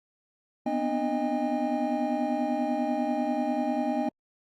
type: tone cluster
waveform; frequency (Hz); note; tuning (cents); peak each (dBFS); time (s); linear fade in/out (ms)
triangle; 243.5 / 253.7 / 298.1 / 621 / 807; B3 / B3 / D4 / D#5 / G#5; -24 / +47 / +26 / -3 / -50; -30; 0.66-4.09; 5
effects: Opus 48 kbps